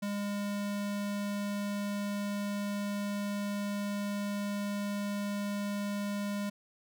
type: tone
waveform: square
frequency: 203.4 Hz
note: G#3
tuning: 36 cents flat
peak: -33 dBFS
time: 0.02-6.5 s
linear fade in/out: 10 ms
effects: none